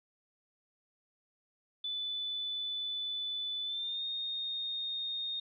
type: tone with pitch glide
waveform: sine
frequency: 3492 to 3689 Hz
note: A7 to A#7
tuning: -14 to -19 cents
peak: -34 dBFS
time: 1.84-5.4 s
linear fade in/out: 5 ms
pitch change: +95 cents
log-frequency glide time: 3.64-4.04 s
effects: none